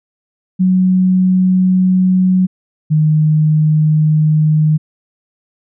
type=tone pair in turn; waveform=sine; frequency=185 / 154.18 Hz; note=F#3 / D#3; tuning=0 / -15 cents; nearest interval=minor third; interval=315 cents; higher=first; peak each=-8 dBFS; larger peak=neither; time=0.59-2.47 / 2.9-4.78 s; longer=neither; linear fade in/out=20 ms; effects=none